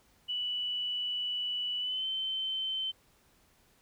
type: tone with pitch glide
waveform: sine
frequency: 2960 to 3084 Hz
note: F#7 to G7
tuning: 0 to -29 cents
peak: -31 dBFS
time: 0.28-2.92 s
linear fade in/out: 20 ms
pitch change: +71 cents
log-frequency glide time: 1.79-2.06 s
effects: pink hiss -66 dBFS RMS until 3.81 s

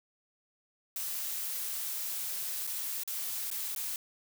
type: noise with dropouts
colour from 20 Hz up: blue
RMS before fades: -36 dBFS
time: 0.96-3.96 s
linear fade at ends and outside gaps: 1 ms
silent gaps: 2.668-2.674 / 3.035-3.076 / 3.503-3.513 / 3.749-3.761 s
effects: none

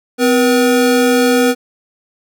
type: tone pair together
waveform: square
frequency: 255.5 / 482.3 Hz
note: C4 / B4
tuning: -41 / -41 cents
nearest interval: major seventh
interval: 1100 cents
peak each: -13 dBFS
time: 0.18-1.55 s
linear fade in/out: 50 ms
effects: none

